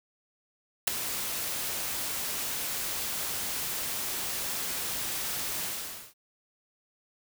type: noise with ADSR envelope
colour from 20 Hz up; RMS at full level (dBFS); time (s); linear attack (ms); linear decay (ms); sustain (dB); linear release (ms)
white; -19; 0.87-6.14; 9; 3; -14; 510
effects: none